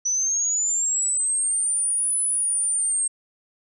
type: linear two-way sweep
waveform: sine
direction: up then down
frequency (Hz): 5920 to 10050 to 8430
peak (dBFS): -20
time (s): 0.05-3.08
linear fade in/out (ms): 10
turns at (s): 2.2
effects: none